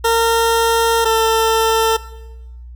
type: tone pair in turn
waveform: 20% pulse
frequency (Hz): 458.4 / 447.7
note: A#4 / A4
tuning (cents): -29 / +30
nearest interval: unison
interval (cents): 41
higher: first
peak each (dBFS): -7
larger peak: neither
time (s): 0.04-1.05 / 1.05-1.97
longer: first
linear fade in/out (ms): 10
effects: noise-tail reverb RT60 1.0 s tail -18 dB re dry + added 60 Hz sine -32 dBFS peak until 2.75 s